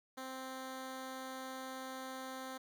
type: tone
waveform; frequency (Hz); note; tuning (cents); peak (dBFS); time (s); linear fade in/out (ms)
10% pulse; 261.6; C4; 0; -35; 0.17-2.58; 10
effects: none